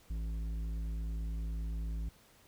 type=tone with tanh clipping; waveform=sine; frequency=54.7 Hz; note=A1; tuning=9 cents flat; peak=-36 dBFS; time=0.1-2.09 s; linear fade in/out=5 ms; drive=10 dB; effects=pink hiss -63 dBFS RMS until 2.47 s